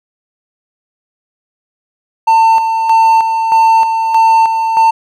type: tone with tremolo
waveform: triangle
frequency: 898 Hz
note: A5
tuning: 35 cents sharp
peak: -3 dBFS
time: 2.27-4.91 s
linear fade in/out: 10 ms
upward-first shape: square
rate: 1.6 Hz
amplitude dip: 50%
effects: none